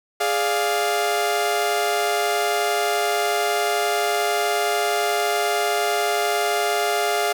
sawtooth chord, D diminished, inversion second, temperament equal, 415.3 / 587.3 / 698.5 Hz, Ab4 / D5 / F5, 0 / 0 / 0 cents, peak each -20 / -24 / -18 dBFS, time 0.2-7.33 s, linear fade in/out 10 ms, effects none

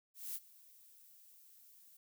violet noise with ADSR envelope, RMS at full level -41 dBFS, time 0.14-1.97 s, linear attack 210 ms, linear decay 41 ms, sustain -21 dB, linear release 4 ms, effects none

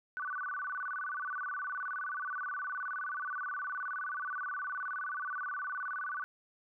sine tone with vibrato, 1318.5 Hz, E6, in tune, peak -35 dBFS, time 0.17-6.24 s, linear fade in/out 0 ms, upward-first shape square, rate 19 Hz, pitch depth 220 cents each way, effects none

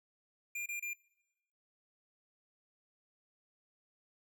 square tone bursts, 2400 Hz, D7, 37 cents sharp, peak -38 dBFS, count 3, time 0.55-0.934 s, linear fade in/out 5 ms, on 110 ms, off 27 ms, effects noise-tail reverb RT60 1.0 s tail -23 dB re dry

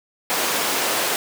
pink high-pass noise, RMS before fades -22 dBFS, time 0.3-1.16 s, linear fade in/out 0 ms, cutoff 410 Hz, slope 12 dB/octave, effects none

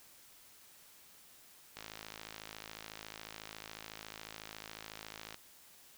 click train, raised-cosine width 0.2 ms, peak -27 dBFS, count 194, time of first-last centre 1.77-5.344 s, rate 54 Hz, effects white hiss -60 dBFS RMS until 5.97 s

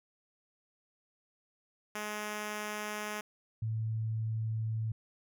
5% pulse / sine tone pair in turn, 210.7 / 110.94 Hz, G#3 / A2, +25 / +15 cents, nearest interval major seventh, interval 1110 cents, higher first, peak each -25 / -31 dBFS, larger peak first, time 1.95-3.21 / 3.62-4.92 s, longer second, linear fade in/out 5 ms, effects none

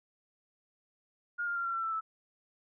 sine tone with pitch steps, 1421 / 1402.2 / 1383.7 / 1365.5 / 1347.5 / 1329.7 / 1312.1 Hz, F6 / F6 / F6 / F6 / E6 / E6 / E6, +30 / +7 / -16 / -39 / +38 / +15 / -8 cents, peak -31 dBFS, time 1.38-2.01 s, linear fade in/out 20 ms, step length 90 ms, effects none

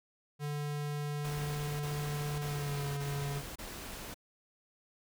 square tone with pitch glide, 146.83 to 141.75 Hz, D3 to C#3, 0 to +39 cents, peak -35 dBFS, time 0.39-3.43 s, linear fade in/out 50 ms, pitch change -61 cents, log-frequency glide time 2.4-2.86 s
pink noise bursts, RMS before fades -44 dBFS, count 5, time 1.24-4.144 s, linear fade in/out 10 ms, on 560 ms, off 26 ms
effects none

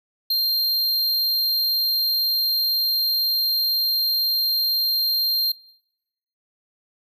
square tone, 4186 Hz, C8, in tune, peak -19 dBFS, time 0.3-5.52 s, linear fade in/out 5 ms, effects noise-tail reverb RT60 0.9 s tail -23 dB re dry

